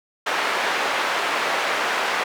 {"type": "band-pass noise", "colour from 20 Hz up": "white", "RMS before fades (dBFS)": -23, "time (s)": [0.26, 2.24], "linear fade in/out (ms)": 10, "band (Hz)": [480, 1900], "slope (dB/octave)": 12, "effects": []}